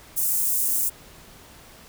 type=high-pass noise; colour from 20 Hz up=white; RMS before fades=-23 dBFS; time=0.16-0.9 s; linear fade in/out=20 ms; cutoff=7700 Hz; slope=24 dB/octave; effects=pink hiss -48 dBFS RMS until 1.88 s